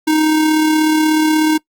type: tone with amplitude modulation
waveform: square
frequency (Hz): 311.1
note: D#4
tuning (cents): 0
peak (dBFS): -10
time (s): 0.07-1.58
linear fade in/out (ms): 10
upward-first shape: sine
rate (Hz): 36.5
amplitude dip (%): 30
effects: noise-tail reverb RT60 0.1 s tail -23 dB re dry + Opus 48 kbps